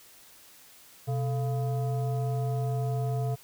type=tone with frequency modulation; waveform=sine; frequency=127.6 Hz; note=C3; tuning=43 cents flat; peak=-26 dBFS; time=1.07-3.36 s; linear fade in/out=20 ms; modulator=565 Hz; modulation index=0.6; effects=white hiss -54 dBFS RMS until 3.43 s